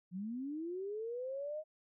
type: linear sweep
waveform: sine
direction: up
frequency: 172 to 630 Hz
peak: -38 dBFS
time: 0.11-1.64 s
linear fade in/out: 50 ms
effects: none